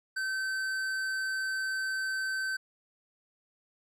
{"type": "tone with tanh clipping", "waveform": "sine", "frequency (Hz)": 1541, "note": "G6", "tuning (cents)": -30, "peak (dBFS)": -32, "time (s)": [0.16, 2.57], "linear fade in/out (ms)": 10, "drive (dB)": 13, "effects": []}